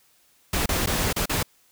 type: noise with dropouts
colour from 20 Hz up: pink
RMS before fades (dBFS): -24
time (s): 0.53-1.43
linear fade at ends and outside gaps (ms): 5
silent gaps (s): 0.66-0.689 / 0.861-0.871 / 1.129-1.162 / 1.257-1.294
effects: white hiss -61 dBFS RMS until 1.71 s